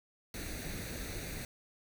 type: noise with comb filter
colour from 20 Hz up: pink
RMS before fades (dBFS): -41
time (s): 0.34-1.45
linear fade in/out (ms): 2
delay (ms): 0.48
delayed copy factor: +0.65
effects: none